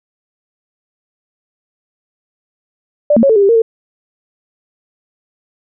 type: tone with pitch steps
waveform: sine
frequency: 590 / 227.8 / 551 / 443.5 / 403.2 / 394.9 / 462.1 / 450.2 Hz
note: D5 / A#3 / C#5 / A4 / G4 / G4 / A#4 / A4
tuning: +8 / -40 / -11 / +14 / +49 / +13 / -15 / +40 cents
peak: -6 dBFS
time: 3.1-3.62 s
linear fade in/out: 5 ms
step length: 65 ms
effects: none